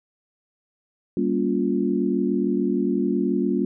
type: chord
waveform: sine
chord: G half-diminished seventh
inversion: none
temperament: just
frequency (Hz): 196 / 235.2 / 282.2 / 352.8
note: G3 / Bb3 / Db4 / F4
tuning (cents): 0 / +16 / +31 / +18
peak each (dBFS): -25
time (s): 1.17-3.65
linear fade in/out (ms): 2
effects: none